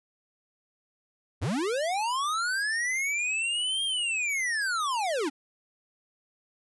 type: linear two-way sweep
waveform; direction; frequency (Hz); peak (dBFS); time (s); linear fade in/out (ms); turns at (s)
square; up then down; 68 to 3237 to 255; -27; 1.41-5.3; 20; 3.84
effects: resampled to 24000 Hz